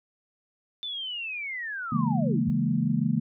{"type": "linear sweep", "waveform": "sine", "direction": "down", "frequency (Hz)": [3556, 41.2], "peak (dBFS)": -31, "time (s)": [0.83, 2.5], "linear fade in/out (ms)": 0}
{"type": "chord", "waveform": "sine", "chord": "A# half-diminished seventh", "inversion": "first", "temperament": "equal", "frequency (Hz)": [138.59, 164.81, 207.7, 233.1], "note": ["C#3", "E3", "G#3", "A#3"], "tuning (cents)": [0, 0, 0, 0], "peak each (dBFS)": [-29, -28, -28, -27], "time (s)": [1.92, 3.2], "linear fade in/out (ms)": 5}
{"effects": []}